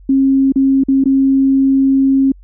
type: tone with dropouts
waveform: sine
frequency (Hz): 270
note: C#4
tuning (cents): -45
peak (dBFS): -8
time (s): 0.09-2.32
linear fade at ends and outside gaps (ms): 5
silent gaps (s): 0.522-0.558 / 0.837-0.884 / 1.04-1.056
effects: added 46 Hz sine -37 dBFS peak until 2.43 s